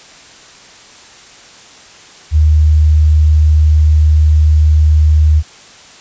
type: tone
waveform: sine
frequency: 76.7 Hz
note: D#2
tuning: 24 cents flat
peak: -5 dBFS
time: 2.31-5.43 s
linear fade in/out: 50 ms
effects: white hiss -38 dBFS RMS until 6 s + resampled to 16000 Hz